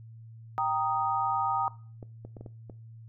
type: chord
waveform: sine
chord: Eb major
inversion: first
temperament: equal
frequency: 784 / 932.3 / 1244.5 Hz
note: G5 / Bb5 / Eb6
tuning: 0 / 0 / 0 cents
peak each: -30 dBFS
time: 0.58-1.68 s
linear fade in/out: 0 ms
type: clicks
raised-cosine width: 2 ms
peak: -30 dBFS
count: 6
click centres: 2.028 / 2.25 / 2.368 / 2.41 / 2.462 / 2.698 s
effects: noise-tail reverb RT60 0.4 s tail -19 dB re dry + added 113 Hz sine -45 dBFS peak until 3.08 s